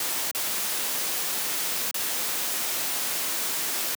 white noise with dropouts, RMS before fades -28 dBFS, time 0-3.95 s, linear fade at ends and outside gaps 2 ms, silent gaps 0.312-0.348 / 1.911-1.943 s, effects high-pass 200 Hz 12 dB/octave

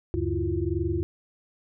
sine tone cluster, 76 / 96.6 / 144.2 / 332.5 / 354.8 Hz, D#2 / G2 / D3 / E4 / F4, -40 / -25 / -31 / +15 / +27 cents, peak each -30 / -30 / -36 / -30 / -30 dBFS, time 0.14-1.03 s, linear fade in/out 0 ms, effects none

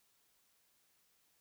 silence, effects white hiss -74 dBFS RMS until 1.4 s

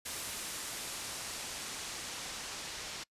white noise with low-pass filter sweep, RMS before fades -42 dBFS, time 0.05-3.04 s, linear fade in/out 10 ms, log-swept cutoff 11000 to 6100 Hz, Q 0.83, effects noise-tail reverb RT60 0.1 s tail -25 dB re dry + resampled to 32000 Hz

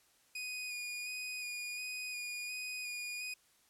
sawtooth tone with vibrato, 2468 Hz, D#7, 15 cents flat, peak -36 dBFS, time 0.35-3.34 s, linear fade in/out 5 ms, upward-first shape square, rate 1.4 Hz, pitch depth 16 cents each way, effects white hiss -69 dBFS RMS until 3.69 s + low-pass 12000 Hz 12 dB/octave

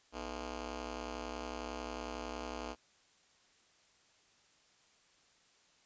10% pulse ring-modulated tone, 185 Hz, F#3, in tune, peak -29 dBFS, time 0.12-2.76 s, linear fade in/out 50 ms, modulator 128 Hz, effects white hiss -68 dBFS RMS until 5.85 s + resampled to 16000 Hz

